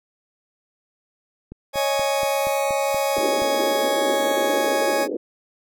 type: click train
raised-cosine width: 3 ms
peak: -23 dBFS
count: 9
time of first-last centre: 1.52-3.42 s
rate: 4.21 Hz
type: chord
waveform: 40% pulse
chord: C# suspended second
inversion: none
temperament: just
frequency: 554.4 / 623.7 / 831.5 Hz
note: C#5 / D#5 / G#5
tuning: 0 / +4 / +2 cents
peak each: -21 / -27 / -24 dBFS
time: 1.73-5.08 s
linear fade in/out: 50 ms
type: band-pass noise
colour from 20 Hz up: white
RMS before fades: -27 dBFS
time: 3.16-5.17 s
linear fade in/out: 5 ms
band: 260 to 490 Hz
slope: 48 dB/octave
effects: none